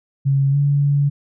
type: tone with pitch glide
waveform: sine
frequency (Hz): 137.6 to 142.62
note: C#3 to C#3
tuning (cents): -12 to +50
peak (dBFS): -13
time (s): 0.25-1.1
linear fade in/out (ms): 20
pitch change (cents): +62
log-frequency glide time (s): 0.51-0.56
effects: none